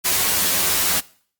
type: noise with comb filter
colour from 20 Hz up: white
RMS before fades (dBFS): -19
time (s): 0.04-1.01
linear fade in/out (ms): 20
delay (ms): 11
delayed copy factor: +0.95
effects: noise-tail reverb RT60 0.5 s tail -21 dB re dry + Opus 48 kbps